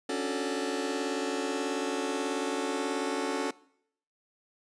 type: chord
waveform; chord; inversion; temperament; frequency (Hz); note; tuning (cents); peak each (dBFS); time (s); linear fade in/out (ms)
sawtooth; D major seventh; third; just; 275.3 / 293.7 / 367.1 / 440.5; C#4 / D4 / F#4 / A4; -12 / 0 / -14 / +2; -30 / -33 / -31 / -30; 0.09-3.51; 5
effects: noise-tail reverb RT60 0.7 s tail -22 dB re dry + resampled to 22050 Hz